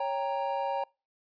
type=chord; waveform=triangle; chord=G diminished; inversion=second; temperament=equal with one note detuned; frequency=554.4 / 792.2 / 932.3 Hz; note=Db5 / G5 / Bb5; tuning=0 / +18 / 0 cents; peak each=-31 dBFS; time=0-0.84 s; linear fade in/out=5 ms; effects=noise-tail reverb RT60 0.3 s tail -26 dB re dry + resampled to 11025 Hz